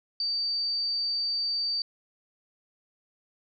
sine tone, 4621 Hz, D8, 29 cents flat, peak -26 dBFS, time 0.2-1.82 s, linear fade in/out 2 ms, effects none

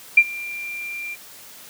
sine tone with ADSR envelope, 2378 Hz, D7, 21 cents sharp, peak -5 dBFS, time 0.17-1.16 s, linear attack 7 ms, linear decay 54 ms, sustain -23 dB, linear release 30 ms, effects white hiss -43 dBFS RMS until 1.69 s + high-pass 100 Hz 12 dB/octave

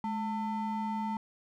triangle ring-modulated tone, 554.4 Hz, C#5, in tune, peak -26 dBFS, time 0.04-1.17 s, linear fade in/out 2 ms, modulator 342 Hz, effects none

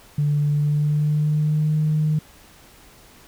sine tone with pitch glide, 146.83 to 153.69 Hz, D3 to D#3, 0 to -21 cents, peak -16 dBFS, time 0.18-2.19 s, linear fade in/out 5 ms, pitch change +79 cents, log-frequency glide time 0.51-1.76 s, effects tanh soft clip ceiling -12 dBFS + pink hiss -49 dBFS RMS until 3.27 s

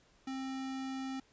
square tone, 265.1 Hz, C4, 23 cents sharp, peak -38 dBFS, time 0.27-1.2 s, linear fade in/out 5 ms, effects pink hiss -67 dBFS RMS until 1.32 s + resampled to 16000 Hz

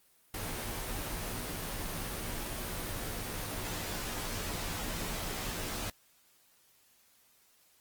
pink noise with comb filter, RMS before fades -37 dBFS, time 0.34-5.9 s, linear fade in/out 2 ms, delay 15 ms, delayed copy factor -0.95, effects white hiss -66 dBFS RMS until 7.8 s + Opus 24 kbps

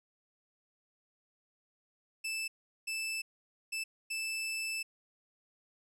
sawtooth tone bursts at uneven times, 2637 Hz, E7, in tune, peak -31 dBFS, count 4, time 2.24-2.48 / 2.87-3.22 / 3.72-3.84 / 4.1-4.83 s, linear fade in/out 10 ms, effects low-pass 12000 Hz 12 dB/octave

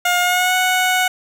15% pulse tone with pitch glide, 712 to 738 Hz, F5 to F#5, +33 to -5 cents, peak -8 dBFS, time 0.05-1.08 s, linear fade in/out 5 ms, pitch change +62 cents, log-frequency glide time 0.2-0.55 s, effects none

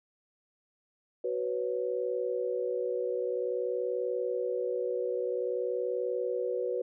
sine chord, F# suspended fourth, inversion none, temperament equal with one note detuned, 372.4 / 493.9 / 554.4 Hz, F#4 / B4 / C#5, +11 / 0 / 0 cents, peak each -34 / -31 / -37 dBFS, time 1.24-6.82 s, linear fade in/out 5 ms, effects none

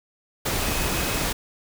sine tone in noise, 2542 Hz, D#7, 36 cents sharp, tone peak -36 dBFS, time 0.62-1.25 s, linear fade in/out 10 ms, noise pink, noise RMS -25 dBFS, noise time 0.45-1.33 s, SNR -14 dB, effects none

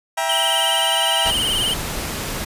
sawtooth chord, E diminished, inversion none, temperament just, 659.3 / 791.1 / 949.3 Hz, E5 / G5 / Bb5, 0 / +16 / +31 cents, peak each -20 dBFS, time 0.17-1.31 s, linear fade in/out 10 ms
square tone with vibrato, 3000 Hz, F#7, 23 cents sharp, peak -19 dBFS, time 0.29-1.74 s, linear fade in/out 5 ms, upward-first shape sine, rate 19 Hz, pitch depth 80 cents each way
pink noise, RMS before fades -26 dBFS, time 1.25-2.45 s, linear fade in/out 10 ms
effects resampled to 32000 Hz

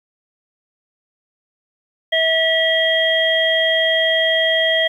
harmonic tone, 648 Hz, E5, 30 cents flat, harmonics 1 / 3 / 5, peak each -18 / -18 / -18 dBFS, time 2.12-4.88 s, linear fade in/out 10 ms, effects 8-bit

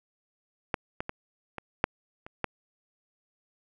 clicks, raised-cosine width 0.5 ms, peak -11 / -16 / -18 / -21 / -6 / -27 / -12 dBFS, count 7, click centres 0.742 / 1.005 / 1.094 / 1.583 / 1.841 / 2.265 / 2.443 s, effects none

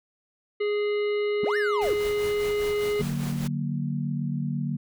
harmonic tone, 415.3 Hz, G#4, in tune, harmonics 1 / 3 / 5 / 7 / 9 / 10, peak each -23 / -41 / -36 / -42 / -51 / -50 dBFS, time 0.6-3.02 s, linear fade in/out 10 ms
triangle linear two-way sweep, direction up then down, 110.1 to 1864.7 to 314.8 Hz, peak -25 dBFS, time 1.43-1.94 s, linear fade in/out 5 ms, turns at 1.57 s
pink noise with tremolo, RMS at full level -37 dBFS, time 1.81-3.48 s, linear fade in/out 10 ms, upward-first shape sine, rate 5 Hz, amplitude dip 50%
sine chord, D augmented, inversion none, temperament equal, 146.83 / 185 / 233.1 Hz, D3 / F#3 / A#3, 0 / 0 / 0 cents, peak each -28 / -32 / -31 dBFS, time 2.99-4.77 s, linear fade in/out 10 ms
effects none

